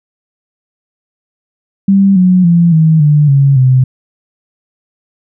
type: tone with pitch steps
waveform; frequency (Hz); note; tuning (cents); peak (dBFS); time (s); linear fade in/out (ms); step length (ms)
sine; 196 / 182.87 / 170.63 / 159.2 / 148.54 / 138.59 / 129.31; G3 / F#3 / F3 / D#3 / D3 / C#3 / C3; 0 / -20 / -40 / +40 / +20 / 0 / -20; -4; 1.88-3.84; 5; 280
effects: none